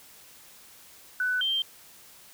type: tone pair in turn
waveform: sine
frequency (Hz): 1495 / 3153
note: F#6 / G7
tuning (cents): +17 / +9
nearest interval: octave + minor second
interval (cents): 1292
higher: second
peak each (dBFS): -24 / -24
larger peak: neither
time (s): 1.2-1.41 / 1.41-1.62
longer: neither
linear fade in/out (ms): 2
effects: white hiss -52 dBFS RMS until 2.33 s